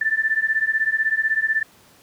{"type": "beating tone pair", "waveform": "sine", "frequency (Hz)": [1760, 1776], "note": ["A6", "A6"], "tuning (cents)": [0, 16], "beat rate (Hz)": 16, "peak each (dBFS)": -21, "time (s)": [0.01, 1.63], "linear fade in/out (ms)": 5, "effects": ["pink hiss -52 dBFS RMS until 2.02 s", "high-pass 100 Hz 12 dB/octave"]}